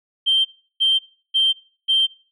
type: tone bursts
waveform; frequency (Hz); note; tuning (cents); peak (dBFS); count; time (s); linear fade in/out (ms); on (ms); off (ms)
sine; 3142; G7; +3; -13; 4; 0.26-2.07; 20; 190; 350
effects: noise-tail reverb RT60 0.4 s tail -21 dB re dry + tanh soft clip ceiling -9 dBFS